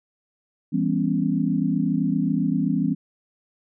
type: chord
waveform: sine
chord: C# half-diminished seventh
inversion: first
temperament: just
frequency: 166.31 / 199.57 / 249.5 / 277.2 Hz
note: E3 / G3 / B3 / C#4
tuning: +16 / +31 / +18 / 0 cents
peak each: -25 dBFS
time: 0.72-2.95 s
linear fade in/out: 20 ms
effects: none